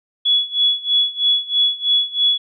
sine tone with tremolo, 3387 Hz, G#7, 33 cents sharp, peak -11 dBFS, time 0.25-2.38 s, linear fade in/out 10 ms, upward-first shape sine, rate 3.1 Hz, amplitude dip 90%, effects none

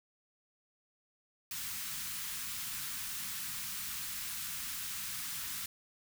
white band-stop noise, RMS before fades -40 dBFS, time 1.51-5.66 s, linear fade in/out 2 ms, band 230 to 1100 Hz, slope 24 dB/octave, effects none

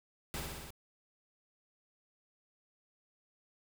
pink noise with echo, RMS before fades -39 dBFS, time 0.34-0.4 s, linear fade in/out 0 ms, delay 61 ms, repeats 5, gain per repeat -2 dB, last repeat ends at 0.705 s, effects none

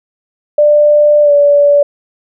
sine tone with pitch glide, 593 to 576.5 Hz, D5 to D5, +17 to -32 cents, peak -4 dBFS, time 0.58-1.83 s, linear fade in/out 5 ms, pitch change -49 cents, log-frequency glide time 1.22-1.32 s, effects none

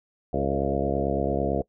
harmonic tone with a mistuned harmonic, 69 Hz, C#2, 7 cents flat, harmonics 1 / 2 / 3 / 4 / 5 / 6 / 7 / 8 / 9 / 10, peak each -32 / -32 / -32 / -32 / -32 / -32 / -32 / -32 / -32 / -32 dBFS, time 0.33-1.62 s, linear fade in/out 5 ms, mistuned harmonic 7, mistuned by -24 cents, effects noise-tail reverb RT60 0.1 s tail -22 dB re dry

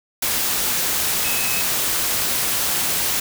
sine tone in noise, 2574 Hz, E7, 42 cents flat, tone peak -27 dBFS, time 1.24-1.62 s, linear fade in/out 5 ms, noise white, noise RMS -21 dBFS, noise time 0.22-3.2 s, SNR -9 dB, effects none

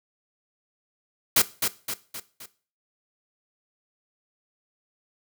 white noise with echo, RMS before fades -18 dBFS, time 1.36-1.42 s, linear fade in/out 5 ms, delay 260 ms, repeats 4, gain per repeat -6 dB, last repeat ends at 2.46 s, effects noise-tail reverb RT60 0.4 s tail -17 dB re dry

